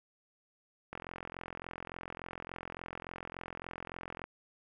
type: click train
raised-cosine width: 0.5 ms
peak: -26 dBFS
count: 145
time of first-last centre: 0.93-4.24 s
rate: 43.5 Hz
effects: none